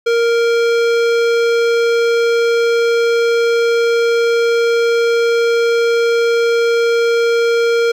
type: tone with hard clipping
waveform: sine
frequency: 466.2 Hz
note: A#4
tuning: in tune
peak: -13 dBFS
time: 0.06-7.92 s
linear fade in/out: 10 ms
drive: 17 dB
effects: none